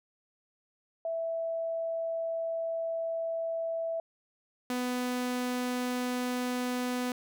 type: tone pair in turn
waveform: sine / sawtooth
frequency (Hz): 659.3 / 248.8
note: E5 / B3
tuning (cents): 0 / +13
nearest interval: octave + perfect fourth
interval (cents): 1687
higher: first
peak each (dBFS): -30 / -26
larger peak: second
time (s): 1.05-4 / 4.7-7.12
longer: first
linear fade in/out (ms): 2
effects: none